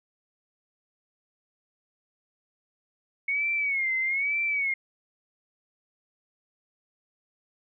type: tone with vibrato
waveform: sine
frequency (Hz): 2200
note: C#7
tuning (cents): -14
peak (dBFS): -24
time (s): 3.28-4.74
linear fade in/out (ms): 5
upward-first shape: sine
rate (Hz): 1.1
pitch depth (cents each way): 110
effects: none